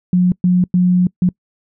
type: tone bursts at uneven times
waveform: sine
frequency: 180.2 Hz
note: F#3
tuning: 45 cents flat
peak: -9 dBFS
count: 4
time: 0.13-0.32 / 0.44-0.64 / 0.74-1.07 / 1.22-1.29 s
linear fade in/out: 2 ms
effects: noise-tail reverb RT60 0.1 s tail -25 dB re dry